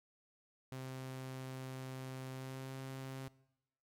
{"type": "tone with pitch glide", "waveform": "sawtooth", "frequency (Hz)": [130.81, 132.94], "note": ["C3", "C3"], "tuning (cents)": [0, 28], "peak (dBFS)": -39, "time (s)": [0.72, 3.28], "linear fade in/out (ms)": 0, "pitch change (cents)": 28, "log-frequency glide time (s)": [2.32, 2.73], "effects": ["noise-tail reverb RT60 0.9 s tail -21 dB re dry", "MP3 96 kbps"]}